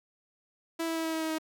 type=tone with pitch steps; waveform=sawtooth; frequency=329.6 / 327.3 / 325.1 / 322.8 / 320.6 / 318.4 / 316.2 Hz; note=E4 / E4 / E4 / E4 / E4 / D#4 / D#4; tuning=0 / -12 / -24 / -36 / -48 / +40 / +28 cents; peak=-26 dBFS; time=0.79-1.385 s; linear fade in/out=10 ms; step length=85 ms; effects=none